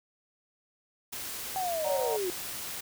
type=noise; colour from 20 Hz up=white; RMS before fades=-38 dBFS; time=1.12-2.81 s; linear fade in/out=10 ms
type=linear sweep; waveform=sine; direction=down; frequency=772 to 349.2 Hz; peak=-29 dBFS; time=1.56-2.3 s; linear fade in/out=0 ms
type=chord; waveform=sine; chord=D# minor seventh; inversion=third; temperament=just; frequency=560 / 622.3 / 746.7 / 933.4 Hz; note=C#5 / D#5 / F#5 / A#5; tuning=+18 / 0 / +16 / +2 cents; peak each=-36 dBFS; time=1.84-2.17 s; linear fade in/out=10 ms
effects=none